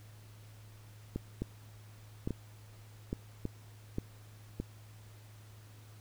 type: two click trains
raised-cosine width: 3 ms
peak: -22 / -21 dBFS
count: 4 / 4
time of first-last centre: 1.16-4.6 / 1.42-3.984 s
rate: 0.872 / 1.17 Hz
effects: added 106 Hz sine -52 dBFS peak until 6 s + pink hiss -61 dBFS RMS until 6 s